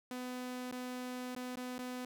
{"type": "tone with dropouts", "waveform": "sawtooth", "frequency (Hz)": 250.7, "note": "B3", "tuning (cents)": 26, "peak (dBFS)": -36, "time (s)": [0.11, 2.05], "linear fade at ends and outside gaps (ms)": 2, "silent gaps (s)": [[0.714, 0.723], [1.35, 1.363], [1.557, 1.571], [1.782, 1.79]], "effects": []}